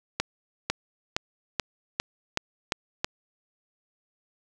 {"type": "accelerating click train", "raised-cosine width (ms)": 0.2, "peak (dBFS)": -7, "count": 8, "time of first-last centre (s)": [0.2, 3.045], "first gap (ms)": 500, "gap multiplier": 0.93, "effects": []}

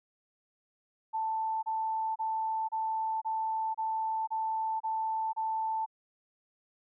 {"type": "tone bursts", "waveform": "sine", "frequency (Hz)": 884, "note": "A5", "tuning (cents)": 8, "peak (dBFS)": -29, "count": 9, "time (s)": [1.13, 5.862], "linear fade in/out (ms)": 20, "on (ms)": 500, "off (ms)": 29, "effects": []}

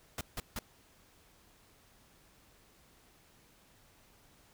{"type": "noise bursts", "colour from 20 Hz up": "pink", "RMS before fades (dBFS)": -38, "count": 3, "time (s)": [0.18, 0.59], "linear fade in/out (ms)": 2, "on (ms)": 30, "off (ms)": 160, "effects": ["pink hiss -64 dBFS RMS until 4.53 s"]}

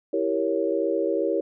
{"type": "chord", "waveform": "sine", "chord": "E diminished seventh", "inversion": "none", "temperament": "equal", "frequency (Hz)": [329.6, 392, 466.2, 554.4], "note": ["E4", "G4", "Bb4", "Db5"], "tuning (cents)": [0, 0, 0, 0], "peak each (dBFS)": -27, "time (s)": [0.13, 1.41], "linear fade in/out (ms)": 5, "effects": []}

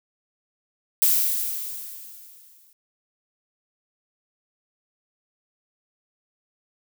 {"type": "noise with exponential decay", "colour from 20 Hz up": "violet", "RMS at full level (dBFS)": -17, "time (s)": [1.02, 2.73], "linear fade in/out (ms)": 0, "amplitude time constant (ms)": 370, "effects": []}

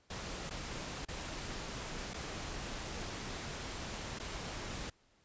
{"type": "noise with dropouts", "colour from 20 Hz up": "pink", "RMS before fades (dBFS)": -42, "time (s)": [0.1, 4.9], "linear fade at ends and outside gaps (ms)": 5, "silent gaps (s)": [[0.497, 0.507], [1.051, 1.084], [2.136, 2.141], [4.189, 4.197]], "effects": ["pink hiss -70 dBFS RMS until 5.24 s", "resampled to 16000 Hz"]}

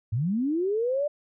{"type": "linear sweep", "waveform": "sine", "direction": "up", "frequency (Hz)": [98, 600], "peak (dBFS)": -23, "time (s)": [0.12, 1.08], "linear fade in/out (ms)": 10, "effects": []}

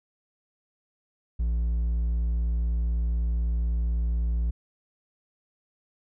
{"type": "tone with hard clipping", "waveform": "sine", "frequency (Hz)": 58, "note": "A#1", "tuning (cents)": -8, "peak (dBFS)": -24, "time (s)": [1.39, 4.51], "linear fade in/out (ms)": 10, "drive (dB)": 3, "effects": []}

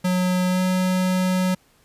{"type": "tone with pitch glide", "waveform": "square", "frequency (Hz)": [182.4, 184.52], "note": ["F#3", "F#3"], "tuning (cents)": [-24, -4], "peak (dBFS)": -19, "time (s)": [0.04, 1.55], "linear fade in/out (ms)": 10, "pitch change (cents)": 20, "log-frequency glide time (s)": [0.48, 0.61], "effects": ["pink hiss -59 dBFS RMS until 1.84 s", "resampled to 32000 Hz"]}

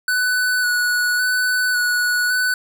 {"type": "tone with vibrato", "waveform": "square", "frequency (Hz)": 1483, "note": "F#6", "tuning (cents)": 4, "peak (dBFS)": -17, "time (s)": [0.08, 2.54], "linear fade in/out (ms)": 2, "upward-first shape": "square", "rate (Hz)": 0.9, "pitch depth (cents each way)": 16, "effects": []}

